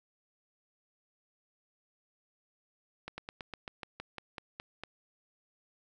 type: slowing click train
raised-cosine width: 0.3 ms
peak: -24 dBFS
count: 12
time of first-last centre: 3.08-4.836 s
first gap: 100 ms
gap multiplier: 1.09
effects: none